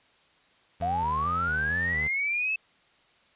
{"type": "tone with vibrato", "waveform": "25% pulse", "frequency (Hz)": 81.8, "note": "E2", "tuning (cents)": -13, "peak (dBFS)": -30, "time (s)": [0.8, 2.08], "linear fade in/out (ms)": 10, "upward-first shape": "square", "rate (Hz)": 2.2, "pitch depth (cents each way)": 110}
{"type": "linear sweep", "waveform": "sine", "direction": "up", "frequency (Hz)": [674, 2637], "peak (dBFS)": -25, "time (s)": [0.82, 2.56], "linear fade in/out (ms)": 5}
{"effects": ["white hiss -62 dBFS RMS until 3.35 s", "resampled to 8000 Hz"]}